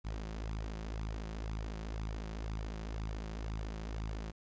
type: tone with flanger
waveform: sawtooth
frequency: 53.9 Hz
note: A1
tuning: 35 cents flat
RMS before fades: -40 dBFS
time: 0.04-4.32 s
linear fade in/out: 20 ms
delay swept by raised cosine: 0.8 to 5.6 ms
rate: 2 Hz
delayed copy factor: +0.65
effects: resampled to 16000 Hz + 12-bit